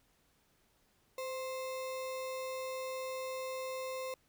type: tone with sample-and-hold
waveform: sine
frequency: 518 Hz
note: C5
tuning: 17 cents flat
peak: -37 dBFS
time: 1.18-4.14 s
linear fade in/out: 2 ms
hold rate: 1575 Hz
effects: pink hiss -72 dBFS RMS until 4.28 s